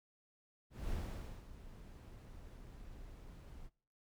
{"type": "noise with ADSR envelope", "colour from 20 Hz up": "brown", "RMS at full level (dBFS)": -39, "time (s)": [0.7, 3.7], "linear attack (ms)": 200, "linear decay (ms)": 530, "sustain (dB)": -14, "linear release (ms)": 46, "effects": ["noise-tail reverb RT60 0.5 s tail -23 dB re dry"]}